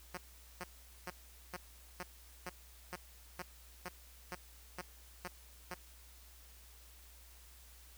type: tone bursts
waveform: 5% pulse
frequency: 180 Hz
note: F#3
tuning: 47 cents flat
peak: -30 dBFS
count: 13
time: 0.14-5.742 s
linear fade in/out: 2 ms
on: 34 ms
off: 430 ms
effects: added 60 Hz sine -58 dBFS peak until 7.97 s + white hiss -61 dBFS RMS until 7.97 s